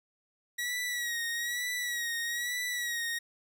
sawtooth tone with vibrato, 1916 Hz, A#6, 47 cents sharp, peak -28 dBFS, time 0.58-3.19 s, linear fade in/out 10 ms, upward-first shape sine, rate 1.1 Hz, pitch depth 52 cents each way, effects none

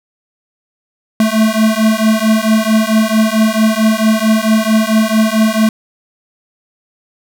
square beating tone pair, 217 / 221.5 Hz, A3 / A3, -24 / +12 cents, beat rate 4.5 Hz, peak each -13 dBFS, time 1.2-5.69 s, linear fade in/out 2 ms, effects none

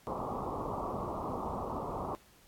white low-pass noise, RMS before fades -37 dBFS, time 0.07-2.15 s, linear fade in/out 0 ms, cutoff 1200 Hz, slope 96 dB/octave, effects pink hiss -62 dBFS RMS until 2.47 s + AAC 64 kbps

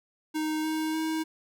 square tone with pitch steps, 310.8 / 314.2 / 317.7 Hz, D#4 / D#4 / D#4, -2 / +17 / +36 cents, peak -28 dBFS, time 0.34-1.24 s, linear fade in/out 20 ms, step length 300 ms, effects none

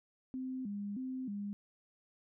sine tone with vibrato, 229.3 Hz, A#3, 28 cents flat, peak -37 dBFS, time 0.34-1.53 s, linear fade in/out 0 ms, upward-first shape square, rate 1.6 Hz, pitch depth 210 cents each way, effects none

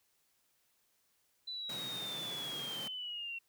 sine linear sweep, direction down, 4007 to 2716 Hz, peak -39 dBFS, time 1.47-3.39 s, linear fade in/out 10 ms
pink high-pass noise, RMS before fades -47 dBFS, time 1.69-2.88 s, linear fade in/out 5 ms, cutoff 120 Hz, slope 96 dB/octave
effects white hiss -75 dBFS RMS until 3.48 s

